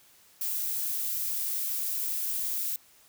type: noise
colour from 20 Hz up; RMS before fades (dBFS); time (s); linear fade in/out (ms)
violet; -31; 0.41-2.76; 2
effects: white hiss -59 dBFS RMS until 3.08 s